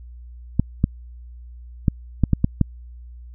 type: clicks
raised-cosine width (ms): 5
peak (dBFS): -3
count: 7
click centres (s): 0.596 / 0.841 / 1.882 / 2.237 / 2.333 / 2.444 / 2.613
effects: added 60 Hz sine -37 dBFS peak until 3.34 s